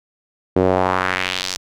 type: tone with band-pass filter sweep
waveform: sawtooth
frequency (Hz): 92.5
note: F#2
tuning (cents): 0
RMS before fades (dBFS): -19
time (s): 0.56-1.57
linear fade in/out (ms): 5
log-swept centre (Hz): 390 to 6000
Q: 1.8
effects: none